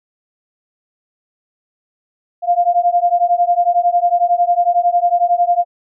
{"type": "beating tone pair", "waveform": "sine", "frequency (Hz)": [695, 706], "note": ["F5", "F5"], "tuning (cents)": [-9, 19], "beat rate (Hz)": 11, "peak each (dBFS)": [-14, -14], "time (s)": [2.42, 5.65], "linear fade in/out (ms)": 50, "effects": []}